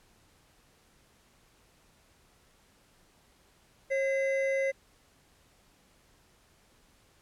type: tone pair together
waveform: triangle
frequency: 541.1 / 2043 Hz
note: C#5 / C7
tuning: -42 / -42 cents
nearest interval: octave + major seventh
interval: 2300 cents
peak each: -25 / -32 dBFS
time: 3.9-4.72 s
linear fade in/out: 20 ms
effects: pink hiss -64 dBFS RMS until 7.21 s + low-pass 12000 Hz 12 dB/octave